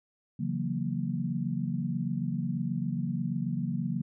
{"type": "chord", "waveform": "sine", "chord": "F# dominant seventh", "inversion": "second", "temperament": "equal with one note detuned", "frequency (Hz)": [138.59, 166.54, 185, 233.1], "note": ["C#3", "E3", "F#3", "A#3"], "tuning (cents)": [0, 18, 0, 0], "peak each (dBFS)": -34, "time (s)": [0.39, 4.02], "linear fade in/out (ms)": 10, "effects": []}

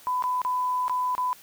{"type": "tone with dropouts", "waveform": "sine", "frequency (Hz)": 1001, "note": "B5", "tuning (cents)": 23, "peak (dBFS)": -23, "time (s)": [0.07, 1.33], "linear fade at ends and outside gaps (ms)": 0, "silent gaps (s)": [[0.224, 0.239], [0.417, 0.449], [0.881, 0.896], [1.151, 1.18]], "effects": ["white hiss -51 dBFS RMS until 1.42 s"]}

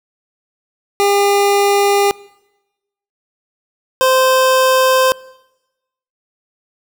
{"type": "tone pair in turn", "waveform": "25% pulse", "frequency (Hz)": [402.9, 519.2], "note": ["G4", "C5"], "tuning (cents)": [48, -13], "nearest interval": "major third", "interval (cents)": 439, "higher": "second", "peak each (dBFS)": [-7, -6], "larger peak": "second", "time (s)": [[1, 2.11], [4.01, 5.12]], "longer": "neither", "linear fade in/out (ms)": 0, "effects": ["noise-tail reverb RT60 1.0 s tail -23 dB re dry"]}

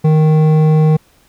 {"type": "tone with hard clipping", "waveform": "sine", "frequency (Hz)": 155.56, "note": "D#3", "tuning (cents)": 0, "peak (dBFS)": -9, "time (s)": [0.04, 0.97], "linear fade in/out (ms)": 10, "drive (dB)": 10, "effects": ["pink hiss -52 dBFS RMS until 1.28 s"]}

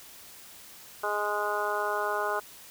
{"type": "harmonic tone", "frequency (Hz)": 207.7, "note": "G#3", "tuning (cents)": 0, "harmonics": [2, 3, 4, 5, 6, 7], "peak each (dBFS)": [-34, -34, -34, -34, -34, -34], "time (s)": [1.03, 2.4], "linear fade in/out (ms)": 10, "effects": ["white hiss -49 dBFS RMS until 2.7 s"]}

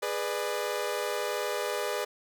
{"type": "chord", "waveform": "sawtooth", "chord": "G# diminished", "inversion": "none", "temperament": "equal with one note detuned", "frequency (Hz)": [415.3, 493.9, 596.9], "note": ["G#4", "B4", "D5"], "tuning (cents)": [0, 0, 28], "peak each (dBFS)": -30, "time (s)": [0.02, 2.05], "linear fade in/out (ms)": 10, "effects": []}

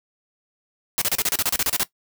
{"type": "noise bursts", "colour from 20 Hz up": "white", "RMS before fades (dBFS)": -21, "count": 13, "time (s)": [0.98, 1.832], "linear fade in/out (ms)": 0, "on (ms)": 36, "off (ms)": 32, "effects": ["noise-tail reverb RT60 0.1 s tail -17 dB re dry"]}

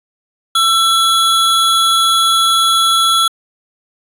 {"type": "tone pair together", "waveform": "square", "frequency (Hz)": [1339, 3372], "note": ["E6", "G#7"], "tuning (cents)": [27, 26], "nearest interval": "octave + major third", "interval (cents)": 1599, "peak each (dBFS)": -13, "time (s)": [0.55, 3.28], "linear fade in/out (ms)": 5, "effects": ["resampled to 32000 Hz"]}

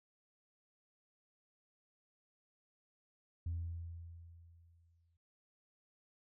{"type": "tone with exponential decay", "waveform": "sine", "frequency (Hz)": 84.4, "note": "E2", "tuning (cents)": 41, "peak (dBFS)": -34, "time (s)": [3.46, 5.17], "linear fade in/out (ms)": 5, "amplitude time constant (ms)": 370, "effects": ["noise-tail reverb RT60 0.6 s tail -25 dB re dry", "tanh soft clip ceiling -33 dBFS"]}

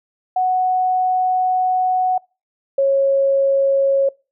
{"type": "tone pair in turn", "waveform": "sine", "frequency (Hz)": [740, 547.7], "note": ["F#5", "C#5"], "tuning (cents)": [0, -21], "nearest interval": "perfect fourth", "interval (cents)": 521, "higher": "first", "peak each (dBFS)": [-14, -12], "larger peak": "second", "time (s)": [[0.36, 2.18], [2.78, 4.09]], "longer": "first", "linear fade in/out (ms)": 5, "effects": ["noise-tail reverb RT60 0.3 s tail -25 dB re dry"]}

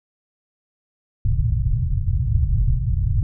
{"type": "low-pass noise", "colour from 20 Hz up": "white", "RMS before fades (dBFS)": -19, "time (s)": [1.25, 3.23], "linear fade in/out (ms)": 2, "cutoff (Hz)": 130, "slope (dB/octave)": 48, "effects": []}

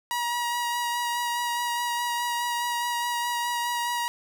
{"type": "tone with vibrato", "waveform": "sawtooth", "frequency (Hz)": 957, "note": "A#5", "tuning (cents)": 45, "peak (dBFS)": -22, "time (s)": [0.11, 4.08], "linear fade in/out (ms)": 0, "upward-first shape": "sine", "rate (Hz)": 4.8, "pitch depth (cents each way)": 14, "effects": []}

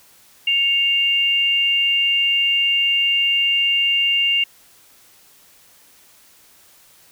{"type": "tone pair together", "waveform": "sine", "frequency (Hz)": [2201, 2795], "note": ["C#7", "F7"], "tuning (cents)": [-13, 1], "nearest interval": "major third", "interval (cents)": 414, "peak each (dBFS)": [-25, -15], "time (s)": [0.47, 4.44], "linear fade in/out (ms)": 5, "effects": ["white hiss -51 dBFS RMS until 7.11 s"]}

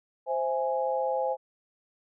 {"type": "chord", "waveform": "sine", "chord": "C augmented", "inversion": "none", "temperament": "equal", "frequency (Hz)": [523.3, 659.3, 830.6], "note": ["C5", "E5", "G#5"], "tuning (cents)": [0, 0, 0], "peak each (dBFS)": [-28, -33, -30], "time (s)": [0.26, 1.37], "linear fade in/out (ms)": 50, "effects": []}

